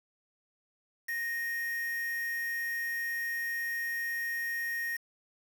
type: tone with quantisation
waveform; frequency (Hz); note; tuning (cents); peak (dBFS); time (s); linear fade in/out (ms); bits
triangle; 1862; A#6; -2; -30; 1.08-4.97; 10; 7
effects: none